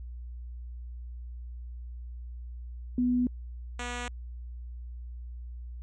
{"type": "tone pair in turn", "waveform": ["sine", "5% pulse"], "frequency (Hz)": [247.6, 243.2], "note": ["B3", "B3"], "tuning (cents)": [5, -26], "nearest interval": "unison", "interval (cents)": 31, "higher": "first", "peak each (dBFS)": -23, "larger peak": "neither", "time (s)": [[2.98, 3.27], [3.79, 4.08]], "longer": "neither", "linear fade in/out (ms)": 2, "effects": ["added 60 Hz sine -38 dBFS peak until 5.82 s", "resampled to 22050 Hz"]}